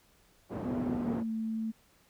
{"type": "band-pass noise", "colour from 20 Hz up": "pink", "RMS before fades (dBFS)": -37, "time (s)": [0.49, 1.24], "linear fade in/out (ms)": 50, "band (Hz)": [140, 600], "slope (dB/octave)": 12}
{"type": "tone with pitch glide", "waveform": "sine", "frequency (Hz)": [247.7, 222], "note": ["B3", "A3"], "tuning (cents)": [5, 16], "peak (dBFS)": -31, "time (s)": [0.64, 1.72], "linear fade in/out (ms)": 20, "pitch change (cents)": -189, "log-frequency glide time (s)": [0.91, 1.31]}
{"effects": ["pink hiss -65 dBFS RMS until 2.09 s"]}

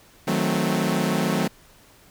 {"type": "chord", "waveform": "sawtooth", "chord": "D# diminished seventh", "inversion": "none", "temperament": "equal with one note detuned", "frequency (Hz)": [157.83, 185, 220, 261.6], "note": ["D#3", "F#3", "A3", "C4"], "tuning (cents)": [25, 0, 0, 0], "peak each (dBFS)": [-23, -21, -22, -24], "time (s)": [0.27, 1.48], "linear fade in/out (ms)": 10, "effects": ["pink hiss -53 dBFS RMS until 2.1 s"]}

